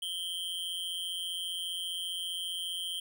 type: tone with amplitude modulation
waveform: square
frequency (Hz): 3136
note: G7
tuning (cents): 0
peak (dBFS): -31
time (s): 0.02-3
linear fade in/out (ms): 5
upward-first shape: sine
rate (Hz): 175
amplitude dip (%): 80
effects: none